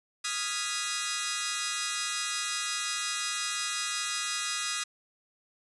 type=chord; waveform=10% pulse; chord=F half-diminished seventh; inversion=third; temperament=equal; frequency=1244.5 / 1396.9 / 1661.2 / 1975.5 Hz; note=Eb6 / F6 / Ab6 / Cb7; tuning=0 / 0 / 0 / 0 cents; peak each=-26 / -30 / -28 / -26 dBFS; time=0.24-4.84 s; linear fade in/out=10 ms; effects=resampled to 24000 Hz + 9-bit